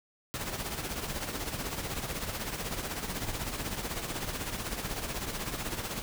pink noise with tremolo, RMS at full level -33 dBFS, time 0.34-6.02 s, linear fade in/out 0 ms, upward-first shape triangle, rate 16 Hz, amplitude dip 65%, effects none

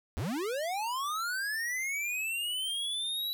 square linear sweep, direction up, 61.3 to 3948 Hz, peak -32 dBFS, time 0.17-3.33 s, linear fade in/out 0 ms, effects none

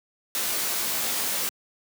white noise with comb filter, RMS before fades -27 dBFS, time 0.35-1.49 s, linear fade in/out 0 ms, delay 18 ms, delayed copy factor -0.9, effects high-pass 150 Hz 12 dB/octave

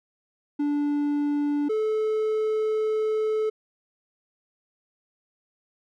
triangle tone pair in turn, 291.1 / 433.7 Hz, D4 / A4, -15 / -25 cents, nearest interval perfect fifth, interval 690 cents, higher second, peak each -20 dBFS, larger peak neither, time 0.59-1.69 / 1.69-3.5 s, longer second, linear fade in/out 10 ms, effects none

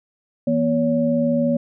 sine tone cluster, 165.8 / 240 / 564 Hz, E3 / B3 / C#5, +10 / -49 / +30 cents, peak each -26 / -18 / -21 dBFS, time 0.47-1.57 s, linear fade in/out 5 ms, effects none

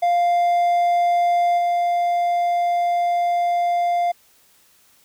triangle tone with level steps, 698.5 Hz, F5, in tune, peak -13 / -15 dBFS, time 0.02-4.12 s, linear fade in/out 10 ms, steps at 1.57 s, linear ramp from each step 20 ms, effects white hiss -56 dBFS RMS until 5.04 s

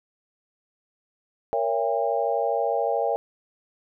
sine chord, A# diminished seventh, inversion none, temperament just, 466.2 / 559.4 / 671.3 / 805.5 Hz, A#4 / C#5 / E5 / G5, 0 / +16 / +31 / +47 cents, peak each -27 dBFS, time 1.53-3.16 s, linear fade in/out 0 ms, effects none

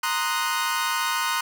sawtooth chord, C half-diminished seventh, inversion third, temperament equal, 932.3 / 1046.5 / 1244.5 / 1480 Hz, Bb5 / C6 / Eb6 / Gb6, 0 / 0 / 0 / 0 cents, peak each -25 dBFS, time 0.03-1.41 s, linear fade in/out 5 ms, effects none

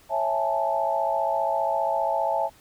sine chord, A major seventh, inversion first, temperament just, 550 / 660 / 825 / 880 Hz, C#5 / E5 / G#5 / A5, -14 / +2 / -12 / 0 cents, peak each -30 / -26 / -29 / -26 dBFS, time 0.09-2.5 s, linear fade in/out 50 ms, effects pink hiss -55 dBFS RMS until 2.6 s

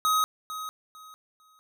square tone with echo, 1263 Hz, D#6, 26 cents sharp, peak -22 dBFS, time 0.05-0.24 s, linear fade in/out 0 ms, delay 450 ms, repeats 3, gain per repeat -12 dB, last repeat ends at 1.59 s, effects none

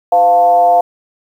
sine tone with frequency modulation, 700 Hz, F5, 4 cents sharp, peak -6 dBFS, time 0.12-0.81 s, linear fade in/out 5 ms, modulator 191 Hz, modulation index 0.56, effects 7-bit

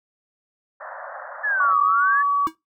pink band-pass noise, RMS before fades -36 dBFS, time 0.8-1.74 s, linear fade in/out 10 ms, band 550 to 1800 Hz, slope 96 dB/octave
sine linear two-way sweep, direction down then up, 1753 to 1165 to 1753 Hz, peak -19 dBFS, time 1.43-2.23 s, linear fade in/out 20 ms, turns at 1.81 s
sine tone, 1137 Hz, C#6, 44 cents sharp, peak -17 dBFS, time 1.6-2.47 s, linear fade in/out 2 ms
square tone with exponential decay, 320.9 Hz, E4, 46 cents flat, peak -24 dBFS, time 2.47-2.55 s, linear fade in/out 0 ms, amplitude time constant 17 ms
effects noise-tail reverb RT60 0.2 s tail -22 dB re dry

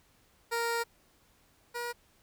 15% pulse tone pair in turn, 466.2 / 478.5 Hz, A#4 / A#4, 0 / +45 cents, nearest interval unison, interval 45 cents, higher second, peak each -23 / -28 dBFS, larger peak first, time 0.51-0.84 / 1.74-1.93 s, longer first, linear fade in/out 20 ms, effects pink hiss -66 dBFS RMS until 2.22 s

